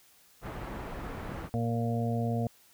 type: low-pass noise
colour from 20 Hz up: pink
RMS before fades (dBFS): -39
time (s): 0.41-1.5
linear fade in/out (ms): 50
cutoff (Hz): 1500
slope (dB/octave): 12
type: harmonic tone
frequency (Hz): 116.54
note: A#2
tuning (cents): 0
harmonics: 1 / 2 / 4 / 5 / 6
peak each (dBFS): -30 / -32 / -37 / -41 / -37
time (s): 1.54-2.47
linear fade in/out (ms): 0
effects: white hiss -61 dBFS RMS until 2.73 s